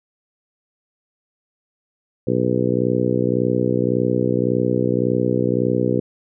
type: harmonic tone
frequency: 61.8 Hz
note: B1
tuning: 2 cents sharp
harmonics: 2 / 3 / 4 / 5 / 6 / 7 / 8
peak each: -24 / -24 / -24 / -24 / -24 / -24 / -24 dBFS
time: 2.27-6 s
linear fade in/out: 5 ms
effects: none